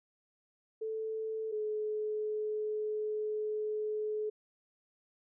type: tone pair in turn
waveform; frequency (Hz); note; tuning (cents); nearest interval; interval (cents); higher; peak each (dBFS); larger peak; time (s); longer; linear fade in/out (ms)
sine; 440 / 427; A4 / G#4; 0 / +48; minor second; 52; first; -34 / -32; second; 0.81-1.52 / 1.52-4.3; second; 10
effects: none